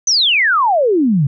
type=exponential sweep; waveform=sine; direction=down; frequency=6280 to 129.6 Hz; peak=-10 dBFS; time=0.07-1.27 s; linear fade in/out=5 ms; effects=none